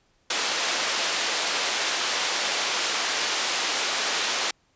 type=band-pass noise; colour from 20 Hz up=white; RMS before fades=-26 dBFS; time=0.3-4.51 s; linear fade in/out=5 ms; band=390 to 5400 Hz; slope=12 dB/octave; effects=pink hiss -66 dBFS RMS until 4.75 s + resampled to 16000 Hz